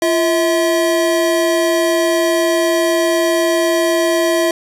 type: tone pair together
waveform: square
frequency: 343 / 647 Hz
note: F4 / E5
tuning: -31 / -32 cents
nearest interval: major seventh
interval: 1099 cents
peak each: -16 dBFS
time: 0.02-4.51 s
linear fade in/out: 2 ms
effects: resampled to 32000 Hz + 7-bit